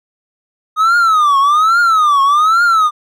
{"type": "tone with vibrato", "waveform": "triangle", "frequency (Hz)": 1244.5, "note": "D#6", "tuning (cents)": 0, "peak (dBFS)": -6, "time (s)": [0.76, 2.91], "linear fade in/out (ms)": 50, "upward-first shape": "triangle", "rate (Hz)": 1.2, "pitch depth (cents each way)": 240, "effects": []}